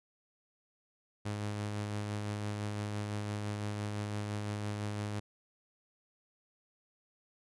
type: tone with tremolo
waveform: sawtooth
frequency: 104.1 Hz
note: G#2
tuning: 5 cents sharp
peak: -30 dBFS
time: 1.25-5.2 s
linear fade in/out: 10 ms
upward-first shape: sine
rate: 5.9 Hz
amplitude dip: 25%
effects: resampled to 24000 Hz